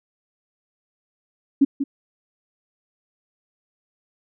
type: tone with echo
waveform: sine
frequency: 277.2 Hz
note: C#4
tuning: in tune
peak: -10 dBFS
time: 1.61-1.65 s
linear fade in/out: 10 ms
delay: 190 ms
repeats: 1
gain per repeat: -9 dB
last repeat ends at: 1.84 s
effects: none